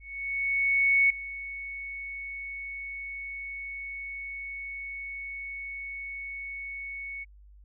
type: tone with ADSR envelope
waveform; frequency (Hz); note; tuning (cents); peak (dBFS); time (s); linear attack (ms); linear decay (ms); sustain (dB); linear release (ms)
sine; 2217; C#7; 0; -18; 0-7.25; 1100; 5; -17; 24
effects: added 50 Hz sine -50 dBFS peak until 7.64 s